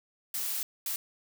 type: noise bursts at uneven times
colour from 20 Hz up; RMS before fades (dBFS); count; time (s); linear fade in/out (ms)
blue; -33; 2; 0.34-0.63 / 0.86-0.96; 2
effects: none